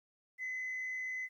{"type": "tone with frequency modulation", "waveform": "sine", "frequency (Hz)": 2027, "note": "B6", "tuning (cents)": 45, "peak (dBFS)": -35, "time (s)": [0.38, 1.29], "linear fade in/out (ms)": 50, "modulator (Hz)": 63.5, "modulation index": 0.46, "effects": ["tanh soft clip ceiling -34 dBFS", "12-bit"]}